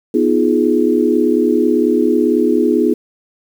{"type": "chord", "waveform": "sine", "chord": "F half-diminished seventh", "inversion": "second", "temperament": "equal with one note detuned", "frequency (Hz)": [246.9, 311.1, 349.2, 419.2], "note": ["Cb4", "Eb4", "F4", "Ab4"], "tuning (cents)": [0, 0, 0, 16], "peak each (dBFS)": -16, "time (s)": [0.14, 2.94], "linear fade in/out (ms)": 5, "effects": ["7-bit"]}